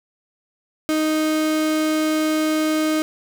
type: tone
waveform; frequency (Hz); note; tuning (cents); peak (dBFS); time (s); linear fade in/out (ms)
35% pulse; 311.1; D#4; 0; -16; 0.89-3.02; 0
effects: none